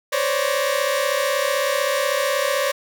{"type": "tone cluster", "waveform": "sawtooth", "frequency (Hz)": [511, 544, 580, 1876], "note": ["C5", "C#5", "D5", "A#6"], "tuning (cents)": [-41, -33, -22, 11], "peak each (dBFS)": [-23, -19, -19, -27], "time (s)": [0.12, 2.72], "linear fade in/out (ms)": 10, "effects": []}